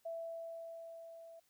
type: tone with level ramp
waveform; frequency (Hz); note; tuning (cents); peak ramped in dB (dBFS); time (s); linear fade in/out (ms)
sine; 663; E5; +10; -39 to -52; 0.05-1.4; 10
effects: white hiss -75 dBFS RMS until 1.49 s